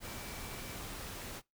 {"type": "tone in noise", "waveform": "sine", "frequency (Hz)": 2317, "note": "D7", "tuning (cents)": -24, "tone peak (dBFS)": -54, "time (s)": [0.02, 0.78], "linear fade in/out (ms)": 50, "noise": "pink", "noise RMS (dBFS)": -44, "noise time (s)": [0, 1.42], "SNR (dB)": -13, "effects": ["noise-tail reverb RT60 0.2 s tail -23 dB re dry"]}